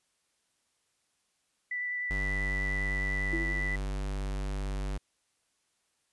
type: tone with vibrato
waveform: sine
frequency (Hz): 1975.5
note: B6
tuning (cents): 0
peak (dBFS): -31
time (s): 1.71-3.76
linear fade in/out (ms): 5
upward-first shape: triangle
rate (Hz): 10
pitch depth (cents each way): 13
type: tone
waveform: square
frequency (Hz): 48.88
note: G1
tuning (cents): -4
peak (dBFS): -32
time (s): 2.1-4.98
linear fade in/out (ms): 10
type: tone with exponential decay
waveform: sine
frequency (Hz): 329.6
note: E4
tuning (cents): 0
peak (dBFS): -30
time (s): 3.33-3.89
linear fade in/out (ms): 2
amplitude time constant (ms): 120
effects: white hiss -75 dBFS RMS until 6.12 s + resampled to 24000 Hz